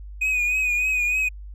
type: tone with vibrato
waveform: triangle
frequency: 2489 Hz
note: D#7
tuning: in tune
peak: -18 dBFS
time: 0.21-1.29 s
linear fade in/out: 10 ms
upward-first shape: triangle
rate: 3.3 Hz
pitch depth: 52 cents each way
effects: added 50 Hz sine -35 dBFS peak until 1.54 s